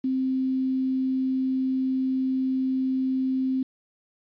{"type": "tone with quantisation", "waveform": "sine", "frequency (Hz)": 261.6, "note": "C4", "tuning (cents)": 0, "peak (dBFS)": -22, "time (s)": [0.04, 3.63], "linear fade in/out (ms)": 5, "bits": 8, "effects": ["resampled to 11025 Hz"]}